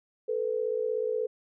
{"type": "tone pair together", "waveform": "sine", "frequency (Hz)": [438.8, 495.3], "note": ["A4", "B4"], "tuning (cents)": [-5, 5], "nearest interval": "major second", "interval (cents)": 210, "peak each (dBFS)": [-29, -30], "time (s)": [0.28, 1.27], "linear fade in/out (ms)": 10, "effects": []}